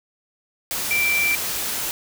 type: tone in noise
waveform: sine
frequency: 2346 Hz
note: D7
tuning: 2 cents flat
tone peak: -18 dBFS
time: 0.91-1.35 s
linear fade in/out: 0 ms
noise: white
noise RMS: -26 dBFS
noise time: 0.71-1.91 s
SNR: +5 dB
effects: none